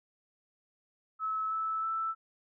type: tone with pitch steps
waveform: sine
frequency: 1297 / 1309.8 / 1322.7 Hz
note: E6 / E6 / E6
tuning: -28 / -11 / +5 cents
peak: -30 dBFS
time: 1.19-2.15 s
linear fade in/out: 50 ms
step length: 320 ms
effects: none